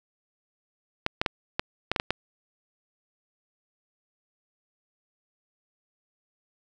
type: clicks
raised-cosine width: 0.3 ms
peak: -8 dBFS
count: 8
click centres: 1.064 / 1.215 / 1.262 / 1.595 / 1.916 / 1.962 / 1.999 / 2.106 s
effects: none